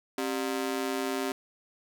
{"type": "ring-modulated tone", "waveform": "sawtooth", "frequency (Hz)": 329.6, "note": "E4", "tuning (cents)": 0, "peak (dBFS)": -22, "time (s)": [0.18, 1.32], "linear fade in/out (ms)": 2, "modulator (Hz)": 61.3, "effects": []}